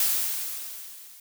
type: noise with level ramp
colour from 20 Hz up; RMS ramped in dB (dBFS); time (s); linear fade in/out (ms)
blue; -22 to -49; 0-1.2; 2
effects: none